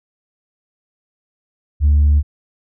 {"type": "tone", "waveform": "sine", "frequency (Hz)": 73.42, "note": "D2", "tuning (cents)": 0, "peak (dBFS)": -7, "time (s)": [1.8, 2.23], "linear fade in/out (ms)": 50, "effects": ["tanh soft clip ceiling -7 dBFS"]}